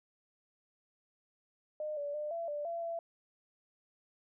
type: tone with pitch steps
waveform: sine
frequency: 609 / 577 / 600 / 673 / 588 / 677 / 672 Hz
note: D#5 / D5 / D5 / E5 / D5 / E5 / E5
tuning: -37 / -31 / +37 / +36 / +2 / +46 / +33 cents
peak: -35 dBFS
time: 1.8-2.99 s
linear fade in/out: 2 ms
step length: 170 ms
effects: none